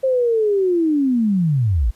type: linear sweep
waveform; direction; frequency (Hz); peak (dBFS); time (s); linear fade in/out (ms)
sine; down; 535 to 46.25; -14; 0.03-1.91; 10
effects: pink hiss -55 dBFS RMS until 1.95 s + resampled to 32000 Hz